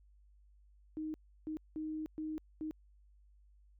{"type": "tone bursts at uneven times", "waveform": "sine", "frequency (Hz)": 311.2, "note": "D#4", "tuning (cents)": 0, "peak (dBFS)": -37, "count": 5, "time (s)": [[0.97, 1.14], [1.47, 1.57], [1.76, 2.06], [2.18, 2.38], [2.61, 2.71]], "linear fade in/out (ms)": 0, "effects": ["added 50 Hz sine -61 dBFS peak until 3.79 s"]}